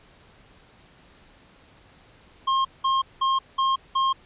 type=tone bursts; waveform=square; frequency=1068 Hz; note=C6; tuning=35 cents sharp; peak=-20 dBFS; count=5; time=2.47-4.13 s; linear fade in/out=10 ms; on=180 ms; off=190 ms; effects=pink hiss -54 dBFS RMS until 4.25 s + resampled to 8000 Hz